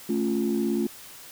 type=chord; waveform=sine; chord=A augmented; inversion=none; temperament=equal; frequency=220 / 277.2 / 349.2 Hz; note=A3 / C#4 / E#4; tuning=0 / 0 / 0 cents; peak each=-25 / -28 / -26 dBFS; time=0.09-0.87 s; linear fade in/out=5 ms; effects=tanh soft clip ceiling -16 dBFS + white hiss -45 dBFS RMS until 1.31 s